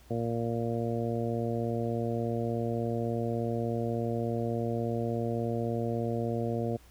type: harmonic tone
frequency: 116.54 Hz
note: A#2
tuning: in tune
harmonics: 1 / 2 / 3 / 4 / 5 / 6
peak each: -33 / -34 / -37 / -35 / -38 / -40 dBFS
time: 0.1-6.77 s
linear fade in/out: 10 ms
effects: added 60 Hz sine -55 dBFS peak until 6.9 s + pink hiss -60 dBFS RMS until 6.9 s